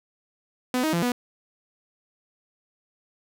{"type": "tone with pitch steps", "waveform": "sawtooth", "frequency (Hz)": [251.5, 313.9, 170.7, 245.2], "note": ["B3", "D#4", "F3", "B3"], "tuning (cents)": [32, 15, -39, -12], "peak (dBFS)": -18, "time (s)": [0.74, 1.12], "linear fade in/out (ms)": 2, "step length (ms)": 95, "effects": []}